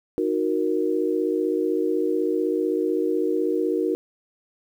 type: chord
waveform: sine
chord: D# minor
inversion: none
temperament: equal with one note detuned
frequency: 311.1 / 367 / 466.2 Hz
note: D#4 / F#4 / A#4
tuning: 0 / -14 / 0 cents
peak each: -25 / -24 / -25 dBFS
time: 0.18-3.95 s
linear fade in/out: 0 ms
effects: 9-bit